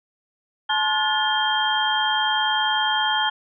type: tone cluster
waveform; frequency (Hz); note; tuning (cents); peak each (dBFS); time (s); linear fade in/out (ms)
sine; 860 / 1059 / 1442 / 1738 / 3185; A5 / C6 / F#6 / A6 / G7; -40 / +21 / -45 / -22 / +27; -23 / -30 / -26 / -28 / -23; 0.69-3.3; 10
effects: none